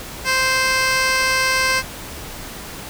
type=tone with band-pass filter; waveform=15% pulse; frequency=522 Hz; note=C5; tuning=4 cents flat; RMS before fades=-18 dBFS; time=0.24-1.83 s; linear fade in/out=50 ms; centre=3700 Hz; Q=0.67; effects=pink hiss -33 dBFS RMS until 2.89 s